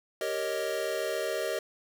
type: chord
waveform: square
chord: Eb dominant seventh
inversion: first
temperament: equal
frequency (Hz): 392 / 466.2 / 554.4 / 622.3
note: G4 / Bb4 / Db5 / Eb5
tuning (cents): 0 / 0 / 0 / 0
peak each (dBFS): -37 / -36 / -37 / -34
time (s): 0.21-1.59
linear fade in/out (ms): 2
effects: none